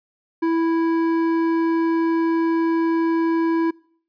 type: tone with hard clipping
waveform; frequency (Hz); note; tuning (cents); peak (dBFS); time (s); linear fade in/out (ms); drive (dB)
triangle; 329.6; E4; 0; -19; 0.42-3.71; 10; 14
effects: noise-tail reverb RT60 0.6 s tail -26 dB re dry + resampled to 11025 Hz